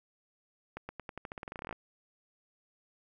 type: accelerating click train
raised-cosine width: 0.5 ms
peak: -25 dBFS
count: 19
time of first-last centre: 0.77-1.727 s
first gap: 120 ms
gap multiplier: 0.89
effects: 11-bit